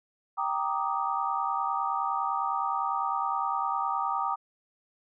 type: chord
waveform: sine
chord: Eb major seventh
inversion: first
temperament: equal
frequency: 784 / 932.3 / 1174.7 / 1244.5 Hz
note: G5 / Bb5 / D6 / Eb6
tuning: 0 / 0 / 0 / 0 cents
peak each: -32 dBFS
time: 0.37-4.36 s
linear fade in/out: 20 ms
effects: none